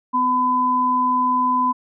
sine tone pair together, 251.8 / 1007 Hz, B3 / B5, +34 / +33 cents, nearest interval 2 octaves, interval 2399 cents, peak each -24 / -16 dBFS, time 0.13-1.73 s, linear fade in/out 20 ms, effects none

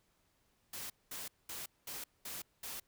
white noise bursts, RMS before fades -44 dBFS, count 6, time 0.73-2.8 s, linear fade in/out 5 ms, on 170 ms, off 210 ms, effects pink hiss -75 dBFS RMS until 2.87 s

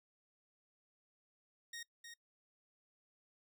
15% pulse tone with echo, 1864.7 Hz, A#6, in tune, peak -39 dBFS, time 1.73-1.83 s, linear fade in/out 5 ms, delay 310 ms, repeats 1, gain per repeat -6 dB, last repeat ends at 2.14 s, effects noise-tail reverb RT60 0.1 s tail -23 dB re dry

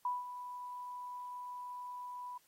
sine tone with ADSR envelope, 987.8 Hz, B5, in tune, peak -31 dBFS, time 0.05-2.38 s, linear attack 3 ms, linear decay 180 ms, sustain -11 dB, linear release 8 ms, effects white hiss -70 dBFS RMS until 2.47 s + AAC 48 kbps

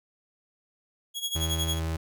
sawtooth tone with tremolo, 3322 Hz, G#7, in tune, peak -23 dBFS, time 1.14-1.8 s, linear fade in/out 50 ms, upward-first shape sine, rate 11 Hz, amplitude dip 80%
35% pulse tone, 81 Hz, E2, 30 cents flat, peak -26 dBFS, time 1.35-1.97 s, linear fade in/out 10 ms
effects none

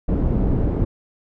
pink low-pass noise, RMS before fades -19 dBFS, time 0.08-0.85 s, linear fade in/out 10 ms, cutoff 340 Hz, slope 12 dB/octave, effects none

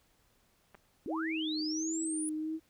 clicks, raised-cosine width 0.5 ms, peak -38 dBFS, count 2, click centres 0.746 / 0.751 s
sine linear sweep, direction up, 227.3 to 9956 Hz, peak -36 dBFS, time 1.06-2.29 s, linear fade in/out 0 ms
sine tone with vibrato, 315.5 Hz, D#4, 24 cents sharp, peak -33 dBFS, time 1.06-2.6 s, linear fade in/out 50 ms, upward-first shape sine, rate 1.4 Hz, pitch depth 37 cents each way
effects pink hiss -70 dBFS RMS until 2.69 s

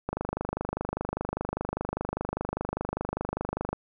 click train, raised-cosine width 1 ms, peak -15 dBFS, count 92, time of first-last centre 0.09-3.73 s, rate 25 Hz, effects none

